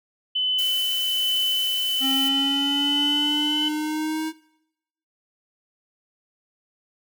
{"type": "tone with tremolo", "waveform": "sine", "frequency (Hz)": 3020, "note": "F#7", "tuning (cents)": 35, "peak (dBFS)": -19, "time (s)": [0.35, 3.69], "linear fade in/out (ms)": 10, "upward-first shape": "sine", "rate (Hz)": 1.2, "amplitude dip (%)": 25}
{"type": "noise", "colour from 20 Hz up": "blue", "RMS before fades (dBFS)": -33, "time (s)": [0.58, 2.29], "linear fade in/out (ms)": 10}
{"type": "linear sweep", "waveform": "square", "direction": "up", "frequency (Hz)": [266.1, 317.1], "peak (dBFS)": -25, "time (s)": [2, 4.33], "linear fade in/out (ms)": 50}
{"effects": ["noise-tail reverb RT60 0.8 s tail -20 dB re dry"]}